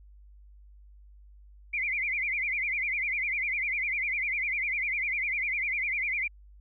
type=tone with vibrato; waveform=sine; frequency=2217 Hz; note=C#7; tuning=in tune; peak=-27 dBFS; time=1.73-6.28 s; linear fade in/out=10 ms; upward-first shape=sine; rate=10 Hz; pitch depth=160 cents each way; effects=added 50 Hz sine -50 dBFS peak until 6.6 s